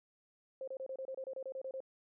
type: tone bursts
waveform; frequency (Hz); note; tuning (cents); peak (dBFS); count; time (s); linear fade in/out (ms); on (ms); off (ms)
sine; 529; C5; +19; -39; 13; 0.61-1.804; 2; 66; 28
effects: none